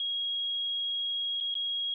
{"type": "tone with dropouts", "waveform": "sine", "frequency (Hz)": 3291, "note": "G#7", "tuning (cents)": -16, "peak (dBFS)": -29, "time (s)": [0, 1.94], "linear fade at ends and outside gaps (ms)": 2, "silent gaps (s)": [[1.403, 1.408], [1.542, 1.552]], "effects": []}